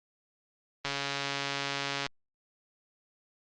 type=click train; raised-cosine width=0.2 ms; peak=-14 dBFS; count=171; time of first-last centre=0.85-2.064 s; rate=140 Hz; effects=low-pass 6000 Hz 12 dB/octave + Opus 32 kbps